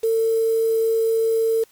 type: tone with quantisation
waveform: sine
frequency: 450.5 Hz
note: A4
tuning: 41 cents sharp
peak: -16 dBFS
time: 0.03-1.64 s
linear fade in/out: 10 ms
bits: 6
effects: white hiss -56 dBFS RMS until 1.71 s + MP3 96 kbps